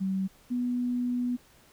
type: tone pair in turn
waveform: sine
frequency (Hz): 191 / 245.8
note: G3 / B3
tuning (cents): -45 / -8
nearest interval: major third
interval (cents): 437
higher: second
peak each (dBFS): -26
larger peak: neither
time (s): 0-0.28 / 0.5-1.37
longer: second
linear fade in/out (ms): 20
effects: pink hiss -59 dBFS RMS until 1.72 s